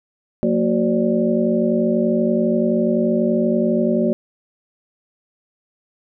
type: tone cluster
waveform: sine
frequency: 180.8 / 229.6 / 370.5 / 536 / 588 Hz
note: F#3 / A#3 / F#4 / C5 / D5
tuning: -40 / -26 / +2 / +42 / +2 cents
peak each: -24 / -18 / -21 / -27 / -22 dBFS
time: 0.43-4.13 s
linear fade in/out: 0 ms
effects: none